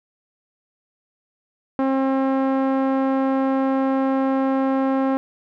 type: tone with low-pass filter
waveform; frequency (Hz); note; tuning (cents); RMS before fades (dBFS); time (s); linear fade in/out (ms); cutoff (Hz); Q
sawtooth; 267.4; C4; +38; -20; 1.79-5.17; 0; 1100; 0.97
effects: none